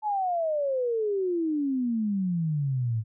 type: exponential sweep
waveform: sine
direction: down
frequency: 870 to 107 Hz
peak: -24 dBFS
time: 0.02-3.04 s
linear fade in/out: 50 ms
effects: none